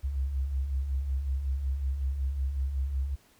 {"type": "beating tone pair", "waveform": "sine", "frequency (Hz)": [63, 68.4], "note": ["B1", "C#2"], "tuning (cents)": [35, -23], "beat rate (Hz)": 5.4, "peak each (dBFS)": [-36, -27], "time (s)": [0.03, 3.16], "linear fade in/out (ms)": 20, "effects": ["tanh soft clip ceiling -20 dBFS", "pink hiss -62 dBFS RMS until 3.39 s"]}